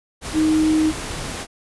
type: tone in noise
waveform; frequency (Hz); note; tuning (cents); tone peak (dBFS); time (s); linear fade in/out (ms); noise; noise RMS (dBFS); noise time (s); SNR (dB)
sine; 312.5; D#4; +8; -14; 0.33-0.93; 50; pink; -29; 0.21-1.47; +12
effects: resampled to 24000 Hz